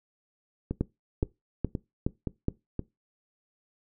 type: two click trains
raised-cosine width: 3 ms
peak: -13 / -17 dBFS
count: 5 / 5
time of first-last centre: 0.81-2.484 / 0.71-2.793 s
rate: 2.39 / 1.92 Hz
effects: noise-tail reverb RT60 0.2 s tail -20 dB re dry